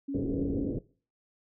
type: tone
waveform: sine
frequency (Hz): 277.2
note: C#4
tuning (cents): 0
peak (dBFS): -31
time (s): 0.08-0.72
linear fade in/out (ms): 10
type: low-pass noise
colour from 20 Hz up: white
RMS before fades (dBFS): -33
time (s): 0.14-0.79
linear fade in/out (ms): 5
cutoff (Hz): 480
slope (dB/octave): 48
effects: noise-tail reverb RT60 0.4 s tail -20 dB re dry